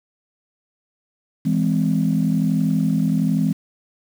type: chord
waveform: sine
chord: E augmented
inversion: none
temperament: just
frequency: 164.81 / 206 / 257.5 Hz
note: E3 / G#3 / B#3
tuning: 0 / -14 / -28 cents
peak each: -19 / -20 / -21 dBFS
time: 1.45-3.53 s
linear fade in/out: 10 ms
effects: tanh soft clip ceiling -8 dBFS + 7-bit